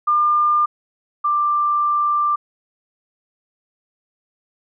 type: tone pair in turn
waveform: sine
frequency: 1200 / 1182.8 Hz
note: D6 / D6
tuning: +37 / +12 cents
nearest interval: unison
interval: 25 cents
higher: first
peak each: -13 / -15 dBFS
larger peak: first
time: 0.07-0.66 / 1.24-2.36 s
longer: second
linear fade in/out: 10 ms
effects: none